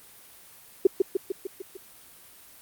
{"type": "tone with echo", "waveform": "sine", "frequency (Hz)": 383.1, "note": "G4", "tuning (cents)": -40, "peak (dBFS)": -12, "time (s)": [0.85, 0.87], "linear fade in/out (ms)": 5, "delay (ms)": 150, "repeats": 6, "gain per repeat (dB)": -4, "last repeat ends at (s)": 1.77, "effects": ["white hiss -51 dBFS RMS until 2.61 s", "Opus 32 kbps"]}